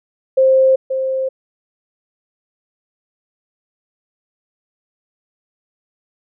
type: tone with echo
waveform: sine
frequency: 527 Hz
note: C5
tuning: 12 cents sharp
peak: -8 dBFS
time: 0.37-0.76 s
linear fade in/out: 10 ms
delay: 530 ms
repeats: 1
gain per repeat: -8 dB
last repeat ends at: 1.29 s
effects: none